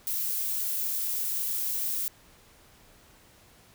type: noise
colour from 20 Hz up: violet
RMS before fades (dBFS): -30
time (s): 0.07-2.08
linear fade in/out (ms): 0
effects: pink hiss -57 dBFS RMS until 3.74 s